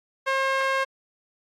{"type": "tone with band-pass filter", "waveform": "sawtooth", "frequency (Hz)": 536, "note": "C5", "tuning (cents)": 42, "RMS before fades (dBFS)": -24, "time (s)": [0.26, 0.85], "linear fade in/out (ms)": 20, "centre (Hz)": 1500, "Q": 1.1, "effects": ["AAC 64 kbps"]}